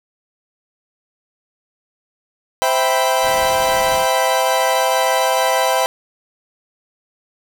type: chord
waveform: 40% pulse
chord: C major seventh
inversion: none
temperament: equal with one note detuned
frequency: 520.5 / 659.3 / 784 / 987.8 Hz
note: C5 / E5 / G5 / B5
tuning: -9 / 0 / 0 / 0 cents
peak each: -19 dBFS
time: 2.62-5.86 s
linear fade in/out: 0 ms
type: noise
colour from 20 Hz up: pink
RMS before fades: -31 dBFS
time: 3.21-4.07 s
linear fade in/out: 50 ms
effects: none